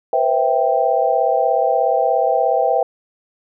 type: chord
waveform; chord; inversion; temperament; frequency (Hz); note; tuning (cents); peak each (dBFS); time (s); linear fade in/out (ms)
sine; C major seventh; third; equal with one note detuned; 486.5 / 523.3 / 659.3 / 784; B4 / C5 / E5 / G5; -26 / 0 / 0 / 0; -21 / -20 / -18 / -18; 0.13-2.83; 2
effects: none